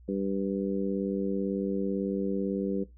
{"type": "harmonic tone", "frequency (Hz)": 98, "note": "G2", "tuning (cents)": 0, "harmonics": [2, 3, 4, 5], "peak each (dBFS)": [-31, -33, -34, -35], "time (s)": [0.08, 2.84], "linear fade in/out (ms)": 10, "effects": ["noise-tail reverb RT60 0.2 s tail -18 dB re dry", "added 60 Hz sine -50 dBFS peak until 2.97 s"]}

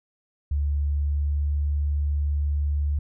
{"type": "tone with pitch glide", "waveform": "sine", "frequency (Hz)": [72.2, 72.79], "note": ["D2", "D2"], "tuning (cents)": [-29, -15], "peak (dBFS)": -21, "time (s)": [0.51, 2.99], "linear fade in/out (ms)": 5, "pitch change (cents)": 14, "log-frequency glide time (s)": [0.81, 1.51], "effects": []}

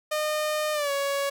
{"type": "tone with pitch glide", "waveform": "sawtooth", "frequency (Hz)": [610, 559.4], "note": ["D#5", "C#5"], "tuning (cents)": [-34, 16], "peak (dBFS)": -21, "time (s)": [0.11, 1.3], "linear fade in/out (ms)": 10, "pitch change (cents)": -150, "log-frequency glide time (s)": [0.73, 0.91], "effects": []}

